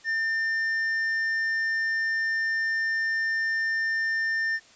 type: tone with tanh clipping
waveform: sine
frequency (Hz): 1800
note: A6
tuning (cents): +39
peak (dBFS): -25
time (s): 0.04-4.6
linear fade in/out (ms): 50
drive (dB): 6
effects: white hiss -54 dBFS RMS until 4.75 s + resampled to 16000 Hz